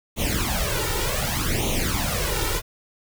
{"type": "noise with flanger", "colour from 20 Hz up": "pink", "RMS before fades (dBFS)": -24, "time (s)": [0.16, 2.62], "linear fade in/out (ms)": 50, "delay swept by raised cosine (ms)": [0.3, 2.2], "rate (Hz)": 0.66, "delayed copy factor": 0.8, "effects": []}